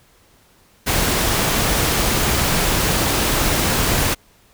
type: noise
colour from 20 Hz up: pink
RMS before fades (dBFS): -18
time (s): 0.86-4.15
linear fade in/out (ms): 20
effects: pink hiss -54 dBFS RMS until 4.53 s